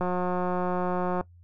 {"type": "click train", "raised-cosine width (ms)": 1, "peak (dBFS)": -15, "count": 217, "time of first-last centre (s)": [0.01, 1.21], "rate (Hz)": 180, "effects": ["noise-tail reverb RT60 0.1 s tail -20 dB re dry", "added 87 Hz sine -50 dBFS peak until 1.43 s"]}